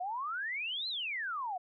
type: exponential two-way sweep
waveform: sine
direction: up then down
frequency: 698.5 to 4186 to 698.5 Hz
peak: -34 dBFS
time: 0-1.58 s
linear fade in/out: 10 ms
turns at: 0.88 s
effects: none